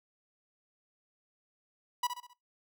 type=tone with echo; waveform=45% pulse; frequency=979 Hz; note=B5; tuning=15 cents flat; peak=-28 dBFS; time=2.03-2.07 s; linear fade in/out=5 ms; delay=66 ms; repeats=4; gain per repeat=-7 dB; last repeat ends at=2.334 s; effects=noise-tail reverb RT60 0.2 s tail -21 dB re dry